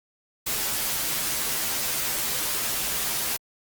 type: noise with comb filter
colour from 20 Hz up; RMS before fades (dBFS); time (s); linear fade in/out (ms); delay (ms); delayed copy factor
white; -27; 0.46-3.37; 10; 11; -0.75
effects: Opus 48 kbps